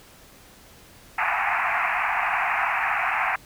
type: band-pass noise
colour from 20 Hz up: pink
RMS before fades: -24 dBFS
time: 1.18-3.36 s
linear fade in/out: 5 ms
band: 700 to 2600 Hz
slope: 96 dB/octave
effects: pink hiss -50 dBFS RMS until 3.45 s